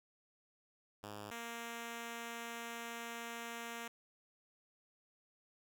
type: tone pair in turn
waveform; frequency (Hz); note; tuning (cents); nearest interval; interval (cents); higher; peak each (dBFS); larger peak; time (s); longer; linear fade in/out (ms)
5% pulse; 103.83 / 233.1; G#2 / A#3; 0 / 0; octave + major second; 1400; second; -35 / -32; second; 1.03-1.31 / 1.31-3.88; second; 5
effects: none